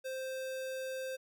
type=tone; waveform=square; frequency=523.3 Hz; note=C5; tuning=in tune; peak=-38 dBFS; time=0.04-1.17 s; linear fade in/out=20 ms; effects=none